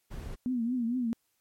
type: noise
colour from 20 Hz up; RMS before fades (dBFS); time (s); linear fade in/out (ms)
brown; -39; 0.1-0.36; 20
type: tone with vibrato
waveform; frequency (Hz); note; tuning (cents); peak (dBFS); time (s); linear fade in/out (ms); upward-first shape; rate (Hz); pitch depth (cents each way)
sine; 241.3; B3; -40; -27; 0.46-1.13; 0; triangle; 4.4; 130
effects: white hiss -75 dBFS RMS until 1.4 s + MP3 64 kbps